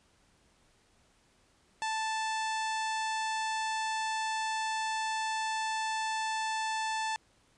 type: harmonic tone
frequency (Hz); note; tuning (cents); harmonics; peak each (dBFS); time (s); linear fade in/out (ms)
880; A5; 0; 1 / 2 / 3 / 4 / 5 / 6 / 7 / 8 / 9 / 10; -32 / -38 / -42 / -44 / -46 / -48 / -49 / -50 / -51 / -52; 1.82-7.16; 0
effects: pink hiss -67 dBFS RMS until 7.57 s + resampled to 22050 Hz